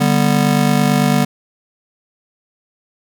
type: chord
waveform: square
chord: G major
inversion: second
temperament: just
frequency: 147 / 196 / 245 Hz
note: D3 / G3 / B3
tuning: +2 / 0 / -14 cents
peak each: -17 dBFS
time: 0-1.25 s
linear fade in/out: 10 ms
effects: none